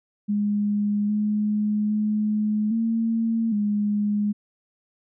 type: tone with pitch steps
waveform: sine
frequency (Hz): 206.4 / 210.3 / 212.2 / 226.9 / 207.3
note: G#3 / G#3 / G#3 / A#3 / G#3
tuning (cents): -10 / +22 / +38 / -47 / -3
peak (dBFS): -20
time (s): 0.28-4.33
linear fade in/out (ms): 20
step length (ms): 810
effects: none